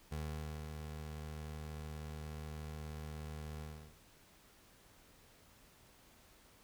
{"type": "tone with ADSR envelope", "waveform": "25% pulse", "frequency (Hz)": 76.6, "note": "D#2", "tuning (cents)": -27, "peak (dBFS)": -35, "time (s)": [0.11, 3.96], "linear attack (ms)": 15, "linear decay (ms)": 510, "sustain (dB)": -5, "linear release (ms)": 340, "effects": ["pink hiss -64 dBFS RMS until 6.63 s"]}